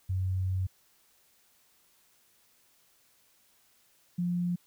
sine tone pair in turn, 93.4 / 175.92 Hz, F#2 / F3, +17 / +13 cents, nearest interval major seventh, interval 1096 cents, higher second, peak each -27 dBFS, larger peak neither, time 0.09-0.67 / 4.18-4.56 s, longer first, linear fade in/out 10 ms, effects white hiss -66 dBFS RMS until 4.66 s

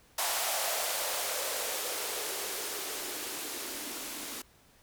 violet noise with band-pass filter sweep, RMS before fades -35 dBFS, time 0.18-4.42 s, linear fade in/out 5 ms, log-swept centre 730 to 250 Hz, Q 3.4, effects pink hiss -62 dBFS RMS until 4.82 s

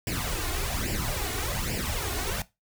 pink noise with flanger, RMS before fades -30 dBFS, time 0.07-2.42 s, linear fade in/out 2 ms, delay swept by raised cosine 0.39 to 2.79 ms, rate 1.2 Hz, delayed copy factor +0.75, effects noise-tail reverb RT60 0.2 s tail -17 dB re dry

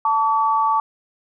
sine tone pair together, 884.4 / 1142 Hz, A5 / D6, +9 / -49 cents, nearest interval major third, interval 442 cents, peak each -18 dBFS, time 0.05-0.8 s, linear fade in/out 2 ms, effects none

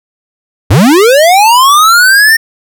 square linear sweep, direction up, 76.3 to 1837 Hz, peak -3 dBFS, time 0.7-2.37 s, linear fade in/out 10 ms, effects none

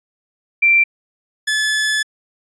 sine / sawtooth tone pair in turn, 2354 / 1724.6 Hz, D7 / A6, +3 / -35 cents, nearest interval perfect fourth, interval 538 cents, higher first, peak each -9 / -12 dBFS, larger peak first, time 0.62-0.84 / 1.47-2.03 s, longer second, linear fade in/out 10 ms, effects resampled to 22050 Hz

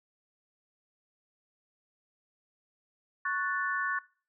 sine chord, F# minor, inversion second, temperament equal, 1108.7 / 1480 / 1760 Hz, C#6 / F#6 / A6, 0 / 0 / 0 cents, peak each -33 dBFS, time 3.25-3.99 s, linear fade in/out 5 ms, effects noise-tail reverb RT60 0.4 s tail -21 dB re dry

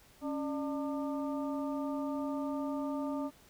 harmonic tone with a mistuned harmonic, 299.6 Hz, D4, 35 cents sharp, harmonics 1 / 2 / 3 / 4, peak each -34 / -40 / -44 / -46 dBFS, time 0.21-3.31 s, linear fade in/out 50 ms, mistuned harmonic 1, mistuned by -130 cents, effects pink hiss -61 dBFS RMS until 3.49 s

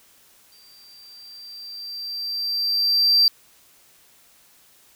triangle tone with exponential growth, 4699 Hz, D8, in tune, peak -10 dBFS, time 0.52-3.28 s, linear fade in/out 1 ms, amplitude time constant 600 ms, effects tanh soft clip ceiling -7 dBFS + white hiss -55 dBFS RMS until 4.95 s

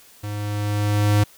square tone with level ramp, 103.8 Hz, G#2, in tune, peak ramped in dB -28 to -14 dBFS, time 0.23-1.24 s, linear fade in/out 10 ms, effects white hiss -50 dBFS RMS until 1.37 s

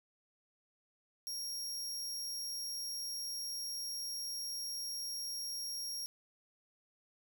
sawtooth tone, 5588 Hz, F8, in tune, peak -36 dBFS, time 1.27-6.06 s, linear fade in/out 0 ms, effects none

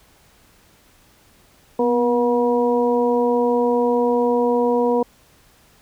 harmonic tone with a mistuned harmonic, 240.6 Hz, B3, 45 cents flat, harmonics 1 / 2 / 3 / 4, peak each -21 / -17 / -27 / -24 dBFS, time 1.79-5.03 s, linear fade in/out 5 ms, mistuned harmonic 1, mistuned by +37 cents, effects pink hiss -54 dBFS RMS until 5.81 s

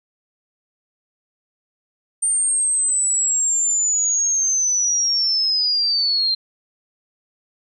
sine linear sweep, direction down, 8870 to 4139 Hz, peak -16 dBFS, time 2.22-6.35 s, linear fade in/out 10 ms, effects none

